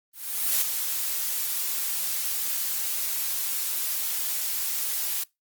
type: noise with ADSR envelope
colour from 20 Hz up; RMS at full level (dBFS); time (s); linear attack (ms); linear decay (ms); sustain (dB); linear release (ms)
blue; -22; 0.13-5.24; 490; 4; -6; 10
effects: noise-tail reverb RT60 0.2 s tail -24 dB re dry + Opus 32 kbps